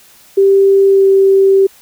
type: tone with pitch glide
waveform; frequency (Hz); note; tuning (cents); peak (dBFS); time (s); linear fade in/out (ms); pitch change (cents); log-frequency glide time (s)
sine; 392 to 388.6; G4 to G4; 0 to -15; -5; 0.37-1.67; 10; -15; 0.88-1.06
effects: white hiss -44 dBFS RMS until 1.81 s